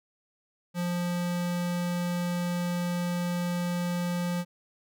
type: tone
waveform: square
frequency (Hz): 175.6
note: F3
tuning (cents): +10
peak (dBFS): -28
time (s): 0.74-4.45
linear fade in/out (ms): 50
effects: none